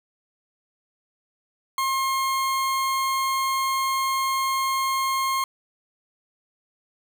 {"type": "tone", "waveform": "40% pulse", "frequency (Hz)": 1070, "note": "C6", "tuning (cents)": 38, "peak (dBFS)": -21, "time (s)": [1.78, 5.44], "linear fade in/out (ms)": 2, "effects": []}